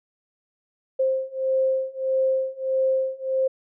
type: beating tone pair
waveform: sine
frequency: 526 / 527.6 Hz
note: C5 / C5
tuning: +9 / +14 cents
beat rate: 1.6 Hz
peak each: -24 / -23 dBFS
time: 0.99-3.48 s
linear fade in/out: 10 ms
effects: none